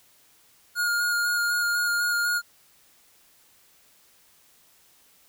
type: tone with vibrato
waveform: square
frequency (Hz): 1425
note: F6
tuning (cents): +34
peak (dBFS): -23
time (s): 0.75-2.42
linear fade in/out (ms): 50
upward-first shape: square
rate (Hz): 4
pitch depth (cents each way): 13
effects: white hiss -59 dBFS RMS until 5.28 s